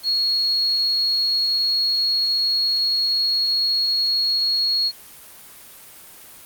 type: tone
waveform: sine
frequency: 4315 Hz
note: C#8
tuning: 47 cents flat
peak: -17 dBFS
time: 0.03-4.92 s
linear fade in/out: 50 ms
effects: white hiss -43 dBFS RMS until 6.45 s + Opus 32 kbps